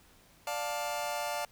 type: chord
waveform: sawtooth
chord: D minor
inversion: none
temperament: just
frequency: 587.3 / 704.8 / 881 Hz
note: D5 / F5 / A5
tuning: 0 / +16 / +2 cents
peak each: -33 dBFS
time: 0.47-1.45 s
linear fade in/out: 2 ms
effects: pink hiss -61 dBFS RMS until 1.51 s